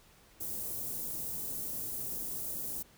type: band-stop noise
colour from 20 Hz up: white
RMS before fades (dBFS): -38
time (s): 0.4-2.83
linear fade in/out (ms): 10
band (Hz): 400 to 11000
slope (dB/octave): 12
effects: pink hiss -61 dBFS RMS until 2.97 s